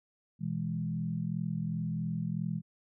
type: chord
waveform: sine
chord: E major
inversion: second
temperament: equal with one note detuned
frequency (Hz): 122.9 / 164.81 / 207.7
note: B2 / E3 / G#3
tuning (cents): -8 / 0 / 0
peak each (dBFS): -38 / -33 / -37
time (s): 0.39-2.62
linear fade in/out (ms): 50
effects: none